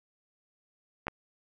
clicks, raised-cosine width 0.5 ms, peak -18 dBFS, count 2, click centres 1.069 / 1.082 s, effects none

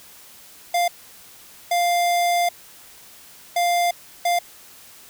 square tone bursts at uneven times, 698.5 Hz, F5, in tune, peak -18 dBFS, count 4, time 0.74-0.88 / 1.71-2.49 / 3.56-3.91 / 4.25-4.39 s, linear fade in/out 5 ms, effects white hiss -46 dBFS RMS until 5.09 s

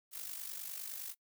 blue noise with amplitude modulation, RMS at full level -41 dBFS, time 0.11-1.15 s, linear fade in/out 50 ms, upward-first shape sine, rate 49.8 Hz, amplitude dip 65%, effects noise-tail reverb RT60 0.1 s tail -23 dB re dry

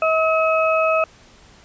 harmonic tone, 640 Hz, D#5, 49 cents sharp, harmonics 1 / 2 / 4, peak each -17 / -20 / -23 dBFS, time 0.02-1.04 s, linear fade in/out 2 ms, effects pink hiss -49 dBFS RMS until 1.64 s + resampled to 16000 Hz

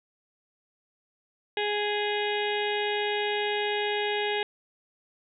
harmonic tone, 415.3 Hz, G#4, in tune, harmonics 1 / 2 / 4 / 5 / 6 / 7 / 8 / 9, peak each -29 / -32 / -35 / -36 / -37 / -37 / -38 / -39 dBFS, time 1.57-4.43 s, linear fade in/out 2 ms, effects none

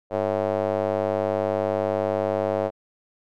square tone with band-pass filter, 50 Hz, G1, 35 cents sharp, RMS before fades -24 dBFS, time 0.1-2.71 s, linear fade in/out 50 ms, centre 590 Hz, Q 3.4, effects none

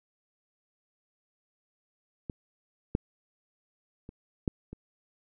clicks, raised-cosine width 3 ms, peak -22 / -12 / -30 / -14 / -28 dBFS, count 5, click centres 2.298 / 2.951 / 4.091 / 4.478 / 4.73 s, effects none

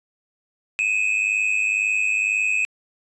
triangle tone pair together, 2489 / 2591 Hz, D#7 / E7, 0 / -30 cents, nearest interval minor second, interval 70 cents, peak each -20 dBFS, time 0.79-2.65 s, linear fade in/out 0 ms, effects resampled to 22050 Hz

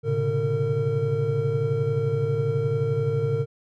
triangle tone cluster, 111.3 / 130.3 / 142.1 / 456.8 Hz, A2 / C3 / C#3 / A#4, +20 / -7 / +43 / -35 cents, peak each -26 / -27 / -25 / -23 dBFS, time 0.03-3.46 s, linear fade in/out 50 ms, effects none

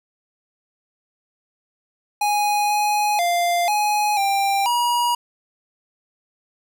square tone with pitch steps, 829 / 835 / 696 / 837 / 791 / 960 Hz, G#5 / G#5 / F5 / G#5 / G5 / B5, -3 / +9 / -6 / +13 / +15 / -49 cents, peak -18 dBFS, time 2.21-5.15 s, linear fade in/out 5 ms, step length 490 ms, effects none

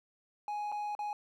triangle tone with dropouts, 833 Hz, G#5, 5 cents sharp, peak -32 dBFS, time 0.48-1.13 s, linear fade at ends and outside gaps 1 ms, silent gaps 0.718-0.723 / 0.951-0.991 s, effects none

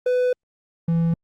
triangle tone pair in turn, 499.2 / 166.59 Hz, B4 / E3, +19 / +19 cents, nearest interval octave + perfect fifth, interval 1900 cents, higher first, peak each -15 dBFS, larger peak neither, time 0.06-0.33 / 0.88-1.14 s, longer first, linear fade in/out 5 ms, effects Opus 32 kbps

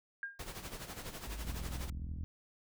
sine tone with exponential decay, 1611 Hz, G6, 47 cents sharp, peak -34 dBFS, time 0.23-0.44 s, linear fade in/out 1 ms, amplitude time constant 45 ms
pink noise with tremolo, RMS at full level -43 dBFS, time 0.39-1.9 s, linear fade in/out 5 ms, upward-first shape sine, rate 12 Hz, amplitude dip 65%
sine exponential sweep, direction up, 51.91 to 76.7 Hz, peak -40 dBFS, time 1.27-2.24 s, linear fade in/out 0 ms
click train, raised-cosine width 5 ms, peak -34 dBFS, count 34, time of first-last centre 1.45-2.234 s, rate 42.1 Hz
effects none

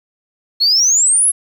sine exponential sweep, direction up, 4231 to 11175 Hz, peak -8 dBFS, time 0.6-1.32 s, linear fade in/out 20 ms, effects tanh soft clip ceiling -6 dBFS + 8-bit

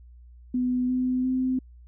sine tone with pitch steps, 250.3 / 253.9 / 257.6 Hz, B3 / B3 / C4, +23 / +48 / -27 cents, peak -22 dBFS, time 0.54-1.59 s, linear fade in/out 5 ms, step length 350 ms, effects added 60 Hz sine -46 dBFS peak until 1.87 s

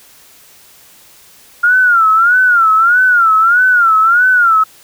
sine tone with vibrato, 1396.9 Hz, F6, in tune, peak -6 dBFS, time 1.63-4.64 s, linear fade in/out 10 ms, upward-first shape sine, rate 1.6 Hz, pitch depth 140 cents each way, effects white hiss -43 dBFS RMS until 4.83 s

